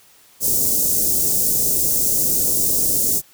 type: band-stop noise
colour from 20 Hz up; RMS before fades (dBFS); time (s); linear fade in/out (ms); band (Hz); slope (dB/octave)
white; -18; 0.4-3.22; 50; 510 to 6200; 24
effects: white hiss -51 dBFS RMS until 3.33 s